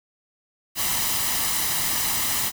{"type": "noise with comb filter", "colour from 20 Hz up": "white", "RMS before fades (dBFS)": -24, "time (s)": [0.75, 2.52], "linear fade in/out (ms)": 50, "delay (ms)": 1, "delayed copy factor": 0.5, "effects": []}